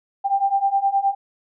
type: beating tone pair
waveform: sine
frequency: 784 / 793.6 Hz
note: G5 / G5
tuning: 0 / +21 cents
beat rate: 9.6 Hz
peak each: -21 / -19 dBFS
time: 0.24-1.15 s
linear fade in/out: 20 ms
effects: none